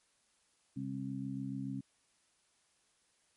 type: harmonic tone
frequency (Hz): 67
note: C2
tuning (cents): +42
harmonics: 2 / 3 / 4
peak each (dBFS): -42 / -42 / -40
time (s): 0.76-1.81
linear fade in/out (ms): 10
effects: white hiss -73 dBFS RMS until 3.36 s + MP3 48 kbps